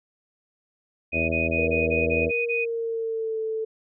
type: harmonic tone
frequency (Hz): 81.8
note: E2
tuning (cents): -13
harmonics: 1 / 2 / 3 / 4 / 5 / 6 / 7 / 8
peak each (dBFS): -30 / -34 / -31 / -32 / -35 / -33 / -31 / -32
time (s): 1.12-2.32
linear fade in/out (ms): 50
type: tone bursts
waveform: sine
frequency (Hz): 2489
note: D#7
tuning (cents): 0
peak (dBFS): -24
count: 8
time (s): 1.12-2.655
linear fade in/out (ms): 20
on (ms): 170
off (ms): 25
type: tone with pitch glide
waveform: sine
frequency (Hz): 470.4 to 441.4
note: A#4 to A4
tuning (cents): +16 to +5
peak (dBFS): -25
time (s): 1.58-3.65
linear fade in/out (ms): 10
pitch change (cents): -111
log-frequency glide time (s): 2.44-3.39
effects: none